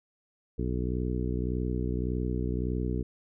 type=harmonic tone; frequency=61.74 Hz; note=B1; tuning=in tune; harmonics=1 / 2 / 3 / 4 / 5 / 6 / 7; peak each=-31 / -34 / -36 / -37 / -38 / -39 / -39 dBFS; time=0.58-3.03 s; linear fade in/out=10 ms; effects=none